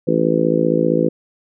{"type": "harmonic tone", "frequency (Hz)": 55.3, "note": "A1", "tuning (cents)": 9, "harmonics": [3, 4, 5, 6, 7, 8, 9], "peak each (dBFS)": [-21, -23, -21, -20, -22, -23, -19], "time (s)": [0.07, 1.09], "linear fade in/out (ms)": 10, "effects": []}